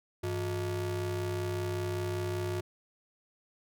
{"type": "ring-modulated tone", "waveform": "square", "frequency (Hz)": 130.81, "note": "C3", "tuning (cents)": 0, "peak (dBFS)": -29, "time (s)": [0.23, 2.61], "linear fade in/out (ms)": 10, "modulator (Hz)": 229, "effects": []}